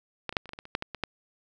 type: clicks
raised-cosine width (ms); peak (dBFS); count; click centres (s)
0.3; -15 / -24 / -8 / -30 / -25 / -22 / -24 / -30 / -10 / -16 / -20 / -12; 12; 0.293 / 0.326 / 0.368 / 0.457 / 0.492 / 0.534 / 0.589 / 0.654 / 0.751 / 0.824 / 0.947 / 1.037
effects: none